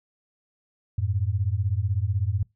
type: beating tone pair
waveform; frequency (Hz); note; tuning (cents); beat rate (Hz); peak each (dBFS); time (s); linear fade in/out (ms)
sine; 90.7 / 106.7; F#2 / G#2; -34 / +47; 16; -25; 0.98-2.43; 5
effects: noise-tail reverb RT60 0.2 s tail -24 dB re dry